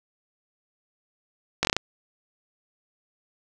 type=slowing click train; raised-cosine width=0.2 ms; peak=-4 dBFS; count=6; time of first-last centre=1.63-1.766 s; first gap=19 ms; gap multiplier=1.18; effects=none